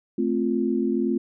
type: chord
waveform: sine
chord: F major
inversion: first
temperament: equal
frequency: 220 / 261.6 / 349.2 Hz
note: A3 / C4 / F4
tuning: 0 / 0 / 0 cents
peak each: -25 dBFS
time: 0.18-1.18 s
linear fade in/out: 5 ms
effects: none